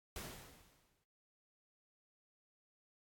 pink noise with exponential decay, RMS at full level -44 dBFS, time 0.16-1.04 s, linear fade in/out 1 ms, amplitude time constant 190 ms, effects AAC 64 kbps

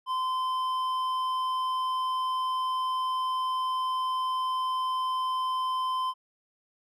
triangle tone with hard clipping, 1030 Hz, C6, 28 cents flat, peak -28 dBFS, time 0.06-6.14 s, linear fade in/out 50 ms, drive 10 dB, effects none

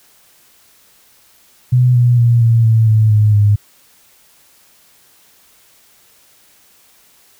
sine tone with pitch steps, 125 / 121.65 / 118.39 / 115.22 / 112.14 / 109.13 / 106.21 / 103.37 Hz, B2 / B2 / A#2 / A#2 / A2 / A2 / G#2 / G#2, +21 / -26 / +27 / -20 / +33 / -14 / +39 / -8 cents, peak -7 dBFS, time 1.72-3.56 s, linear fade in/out 10 ms, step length 230 ms, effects white hiss -50 dBFS RMS until 7.39 s

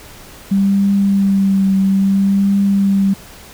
sine tone with vibrato, 196 Hz, G3, in tune, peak -10 dBFS, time 0.51-3.14 s, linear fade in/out 10 ms, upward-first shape triangle, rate 0.6 Hz, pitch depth 28 cents each way, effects pink hiss -38 dBFS RMS until 3.53 s

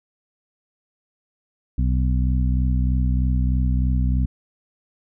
harmonic tone, 63.2 Hz, B1, 41 cents sharp, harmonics 1 / 2 / 3 / 4, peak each -18 / -24 / -28 / -30 dBFS, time 1.78-4.26 s, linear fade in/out 5 ms, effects none

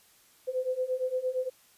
sine beating tone pair, 506 / 514.7 Hz, B4 / C5, +42 / -29 cents, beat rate 8.7 Hz, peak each -32 / -30 dBFS, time 0.47-1.5 s, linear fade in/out 20 ms, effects white hiss -61 dBFS RMS until 1.77 s + resampled to 32000 Hz

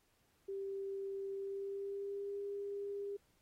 sine tone with pitch glide, 392 to 402.3 Hz, G4 to G4, 0 to +45 cents, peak -39 dBFS, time 0.48-3.17 s, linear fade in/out 10 ms, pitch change +45 cents, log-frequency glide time 1.33-2.39 s, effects pink hiss -75 dBFS RMS until 3.41 s + AAC 48 kbps

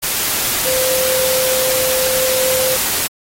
sine tone in noise, 517 Hz, C5, 21 cents flat, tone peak -19 dBFS, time 0.65-2.77 s, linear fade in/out 20 ms, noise white, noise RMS -18 dBFS, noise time 0.02-3.08 s, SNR -4 dB, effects AAC 48 kbps

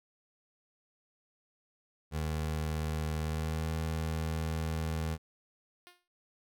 25% pulse tone with pitch glide, 77.78 to 79.87 Hz, D#2 to D#2, 0 to +46 cents, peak -28 dBFS, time 2.11-5.18 s, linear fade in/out 50 ms, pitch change +46 cents, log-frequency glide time 3.2-3.71 s
5% pulse tone with exponential decay, 355.4 Hz, F4, 30 cents sharp, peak -38 dBFS, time 5.87-6.08 s, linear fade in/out 0 ms, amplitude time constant 44 ms
effects none

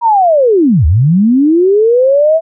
sine linear two-way sweep, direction down then up, 964 to 69.3 to 661 Hz, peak -5 dBFS, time 0.01-2.41 s, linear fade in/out 50 ms, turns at 0.86 s, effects none

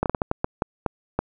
slowing click train, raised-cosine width 1 ms, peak -7 dBFS, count 10, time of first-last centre 0.03-1.19 s, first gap 28 ms, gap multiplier 1.36, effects none

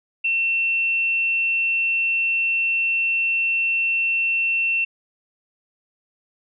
sine tone, 2700 Hz, E7, 41 cents sharp, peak -18 dBFS, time 0.24-4.85 s, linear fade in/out 10 ms, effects none

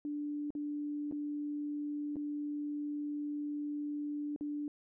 sine tone with dropouts, 293.7 Hz, D4, in tune, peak -35 dBFS, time 0.05-4.68 s, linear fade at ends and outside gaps 1 ms, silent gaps 0.505-0.551 / 1.113-1.123 / 2.158-2.166 / 4.362-4.409 s, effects none

